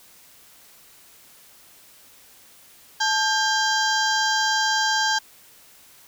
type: harmonic tone with a mistuned harmonic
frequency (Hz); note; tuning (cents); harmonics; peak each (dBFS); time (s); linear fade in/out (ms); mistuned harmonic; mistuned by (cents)
797; G5; +28; 1 / 2 / 4 / 5 / 6 / 7 / 8 / 9; -24 / -23 / -28 / -33 / -28 / -31 / -33 / -36; 3-5.19; 10; 1; +150
effects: white hiss -51 dBFS RMS until 6.07 s